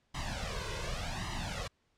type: noise with flanger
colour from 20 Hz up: pink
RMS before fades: -37 dBFS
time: 0.14-1.68 s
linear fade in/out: 10 ms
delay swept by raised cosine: 1 to 2 ms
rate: 0.87 Hz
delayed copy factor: +0.95
effects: pink hiss -75 dBFS RMS until 1.97 s + low-pass 6000 Hz 12 dB/octave